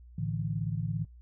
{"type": "chord", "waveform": "sine", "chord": "A suspended fourth", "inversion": "none", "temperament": "equal", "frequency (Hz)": [110, 146.83, 164.81], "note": ["A2", "D3", "E3"], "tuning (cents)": [0, 0, 0], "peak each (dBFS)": -34, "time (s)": [0.18, 1.05], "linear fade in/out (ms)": 5, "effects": ["noise-tail reverb RT60 0.1 s tail -18 dB re dry", "added 60 Hz sine -49 dBFS peak until 1.21 s"]}